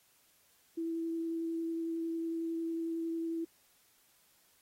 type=tone with vibrato; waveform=sine; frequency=330 Hz; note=E4; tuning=2 cents sharp; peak=-33 dBFS; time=0.77-3.45 s; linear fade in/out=10 ms; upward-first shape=triangle; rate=11 Hz; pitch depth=11 cents each way; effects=white hiss -68 dBFS RMS until 4.61 s + AAC 48 kbps